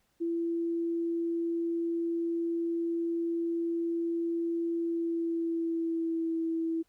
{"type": "tone with pitch glide", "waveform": "sine", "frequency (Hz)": [336.2, 327.8], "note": ["E4", "E4"], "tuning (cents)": [34, -10], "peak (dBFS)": -28, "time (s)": [0.2, 6.83], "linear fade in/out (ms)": 20, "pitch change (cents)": -44, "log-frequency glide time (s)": [4.77, 6.37], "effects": ["pink hiss -73 dBFS RMS until 6.88 s"]}